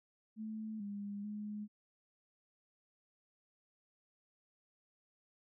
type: tone with pitch steps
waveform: sine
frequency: 217.9 / 202.8 / 209.4 Hz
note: A3 / G#3 / G#3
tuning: -17 / -41 / +15 cents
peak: -40 dBFS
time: 0.36-1.68 s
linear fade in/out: 50 ms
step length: 440 ms
effects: none